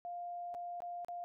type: tone with dropouts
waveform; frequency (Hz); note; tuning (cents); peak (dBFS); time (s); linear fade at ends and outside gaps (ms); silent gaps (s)
sine; 701; F5; +6; -40; 0.05-1.24; 0; 0.542-0.548 / 0.804-0.82 / 1.047-1.084
effects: none